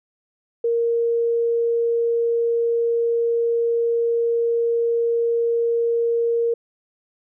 sine tone, 466.2 Hz, A#4, in tune, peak -17 dBFS, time 0.64-6.54 s, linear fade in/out 5 ms, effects none

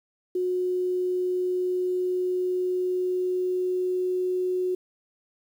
sine tone with pitch glide, 364 to 366.1 Hz, F#4 to F#4, -28 to -18 cents, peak -23 dBFS, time 0.35-4.75 s, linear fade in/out 5 ms, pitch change +10 cents, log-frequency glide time 1.33-4.07 s, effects 9-bit

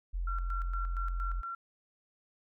sine tone, 43.65 Hz, F1, in tune, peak -31 dBFS, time 0.13-1.42 s, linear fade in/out 20 ms
sine tone with tremolo, 1364 Hz, F6, 41 cents flat, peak -36 dBFS, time 0.27-1.55 s, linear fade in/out 5 ms, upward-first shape square, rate 4.3 Hz, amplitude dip 70%
effects none

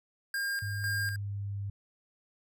square tone with tremolo, 1609 Hz, G6, 45 cents sharp, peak -31 dBFS, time 0.34-1.16 s, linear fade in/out 2 ms, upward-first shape square, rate 2 Hz, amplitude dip 55%
sine tone with pitch glide, 102 to 100.19 Hz, G#2 to G2, -31 to +38 cents, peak -33 dBFS, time 0.62-1.7 s, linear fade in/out 5 ms, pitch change -31 cents, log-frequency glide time 0.86-1.49 s
effects none

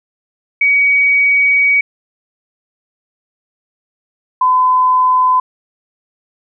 sine tone pair in turn, 2259 / 1014.7 Hz, C#7 / B5, +32 / +47 cents, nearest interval octave + major second, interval 1385 cents, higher first, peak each -8 dBFS, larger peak neither, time 0.61-1.81 / 4.41-5.4 s, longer first, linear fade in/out 5 ms, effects none

